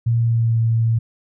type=tone with pitch glide; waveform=sine; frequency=116.54 to 114.08 Hz; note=A#2 to A#2; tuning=0 to -37 cents; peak=-14 dBFS; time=0.06-0.99 s; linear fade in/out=10 ms; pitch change=-37 cents; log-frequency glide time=0.19-0.58 s; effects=none